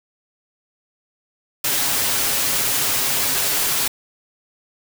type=noise with comb filter; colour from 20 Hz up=white; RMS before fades=-20 dBFS; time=1.64-3.88 s; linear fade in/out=5 ms; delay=7.3 ms; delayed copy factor=+0.55; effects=none